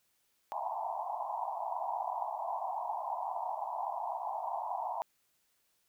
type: band-pass noise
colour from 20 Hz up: white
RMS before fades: -37 dBFS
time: 0.52-5.02 s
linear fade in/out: 0 ms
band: 660 to 1000 Hz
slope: 96 dB/octave
effects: white hiss -75 dBFS RMS until 5.88 s